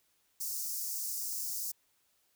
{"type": "high-pass noise", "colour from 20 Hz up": "white", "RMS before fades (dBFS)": -37, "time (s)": [0.4, 1.72], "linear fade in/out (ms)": 10, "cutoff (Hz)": 5000, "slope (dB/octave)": 48, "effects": ["white hiss -73 dBFS RMS until 2.35 s"]}